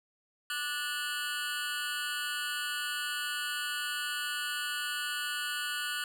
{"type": "tone with amplitude modulation", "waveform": "25% pulse", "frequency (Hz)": 1466, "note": "F#6", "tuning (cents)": -16, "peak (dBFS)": -25, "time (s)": [0.5, 6.04], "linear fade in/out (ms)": 2, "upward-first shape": "sine", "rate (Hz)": 285, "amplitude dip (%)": 90, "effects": []}